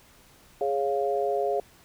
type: chord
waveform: sine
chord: Db major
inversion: second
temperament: equal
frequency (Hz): 415.3 / 554.4 / 698.5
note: Ab4 / Db5 / F5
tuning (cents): 0 / 0 / 0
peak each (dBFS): -27 / -29 / -28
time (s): 0.61-1.6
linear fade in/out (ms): 2
effects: pink hiss -56 dBFS RMS until 1.84 s